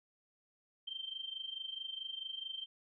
sine tone with amplitude modulation, 3136 Hz, G7, in tune, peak -37 dBFS, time 0.87-2.66 s, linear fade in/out 10 ms, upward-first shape sine, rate 24.6 Hz, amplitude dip 80%, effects none

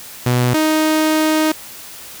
sawtooth tone pair in turn, 123.47 / 312 Hz, B2 / D#4, 0 / +5 cents, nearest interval octave + major third, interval 1605 cents, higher second, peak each -9 dBFS, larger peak neither, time 0.26-0.54 / 0.54-1.52 s, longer second, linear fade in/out 5 ms, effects white hiss -35 dBFS RMS until 2.2 s

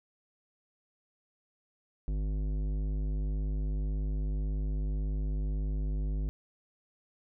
sine tone with tanh clipping, 50.9 Hz, G#1, 34 cents flat, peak -31 dBFS, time 2.08-6.29 s, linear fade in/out 0 ms, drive 14 dB, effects none

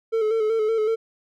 triangle tone with vibrato, 440 Hz, A4, in tune, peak -17 dBFS, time 0.12-0.96 s, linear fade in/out 20 ms, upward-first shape square, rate 5.3 Hz, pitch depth 41 cents each way, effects none

